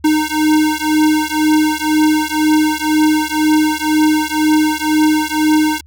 square beating tone pair, 307.1 / 309.1 Hz, D#4 / D#4, -23 / -11 cents, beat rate 2 Hz, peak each -15 dBFS, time 0.04-5.81 s, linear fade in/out 10 ms, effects added 76 Hz sine -41 dBFS peak until 5.86 s

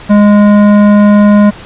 sine tone with hard clipping, 206.5 Hz, G#3, 10 cents flat, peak -4 dBFS, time 0.09-1.51 s, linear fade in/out 20 ms, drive 13 dB, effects pink hiss -30 dBFS RMS until 1.65 s + resampled to 8000 Hz

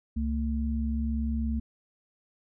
sine tone pair together, 68.2 / 225.8 Hz, C#2 / A3, -28 / +45 cents, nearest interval octave + major sixth, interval 2073 cents, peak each -28 / -30 dBFS, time 0.16-1.6 s, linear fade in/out 10 ms, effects none

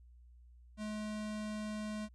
square tone, 213 Hz, G#3, 44 cents sharp, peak -39 dBFS, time 0.77-2.09 s, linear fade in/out 50 ms, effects added 60 Hz sine -56 dBFS peak until 2.14 s + resampled to 22050 Hz

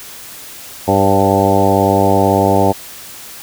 harmonic tone with a mistuned harmonic, 98 Hz, G2, in tune, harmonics 1 / 2 / 3 / 4 / 5 / 6 / 7 / 8 / 9, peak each -18 / -18 / -18 / -18 / -18 / -18 / -18 / -18 / -18 dBFS, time 0.87-2.73 s, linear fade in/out 20 ms, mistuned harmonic 6, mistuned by -26 cents, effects white hiss -33 dBFS RMS until 3.42 s

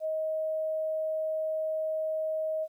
sine tone, 630 Hz, D#5, 21 cents sharp, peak -28 dBFS, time 0-2.68 s, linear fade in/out 50 ms, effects 11-bit

